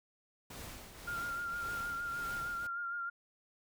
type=noise with tremolo; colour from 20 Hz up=pink; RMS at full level=-46 dBFS; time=0.5-2.67 s; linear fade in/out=5 ms; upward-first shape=triangle; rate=1.8 Hz; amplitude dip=60%
type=tone with vibrato; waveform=sine; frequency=1396.9 Hz; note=F6; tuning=in tune; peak=-36 dBFS; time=1.07-3.1 s; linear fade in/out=10 ms; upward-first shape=sine; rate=6.5 Hz; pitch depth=29 cents each way
effects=none